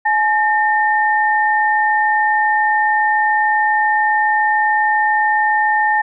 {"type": "tone pair together", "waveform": "sine", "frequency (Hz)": [850, 1813.6], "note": ["G#5", "A#6"], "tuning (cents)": [40, -48], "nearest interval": "octave + minor second", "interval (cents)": 1312, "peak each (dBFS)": [-14, -16], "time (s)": [0.05, 6.02], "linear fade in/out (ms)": 10, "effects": []}